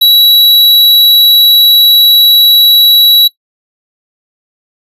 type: tone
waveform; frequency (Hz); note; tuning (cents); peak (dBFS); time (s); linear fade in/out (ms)
square; 3910; B7; -18; -3; 0.01-3.28; 10
effects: noise-tail reverb RT60 0.1 s tail -17 dB re dry + resampled to 32000 Hz